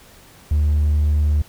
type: tone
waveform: triangle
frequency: 75 Hz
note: D2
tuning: 37 cents sharp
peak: -11 dBFS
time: 0.51-1.42 s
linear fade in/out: 5 ms
effects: tanh soft clip ceiling -9 dBFS + pink hiss -47 dBFS RMS until 1.48 s